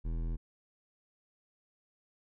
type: tone with hard clipping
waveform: triangle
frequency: 41.2 Hz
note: E1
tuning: in tune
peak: -34 dBFS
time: 0.04-0.37 s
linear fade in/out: 20 ms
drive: 18 dB
effects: none